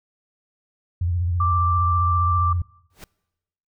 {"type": "tone with vibrato", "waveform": "sine", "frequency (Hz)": 87.31, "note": "F2", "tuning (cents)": 0, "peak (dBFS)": -19, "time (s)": [1.01, 2.62], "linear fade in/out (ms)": 5, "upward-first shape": "sine", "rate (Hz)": 15, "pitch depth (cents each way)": 74}
{"type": "tone", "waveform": "sine", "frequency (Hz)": 1174.7, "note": "D6", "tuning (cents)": 0, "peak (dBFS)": -19, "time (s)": [1.4, 2.53], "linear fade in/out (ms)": 5}
{"type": "noise with exponential growth", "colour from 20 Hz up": "pink", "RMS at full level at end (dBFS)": -37, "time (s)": [2.9, 3.04], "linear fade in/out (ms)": 2, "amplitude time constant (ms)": 29}
{"effects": ["noise-tail reverb RT60 1.0 s tail -24 dB re dry"]}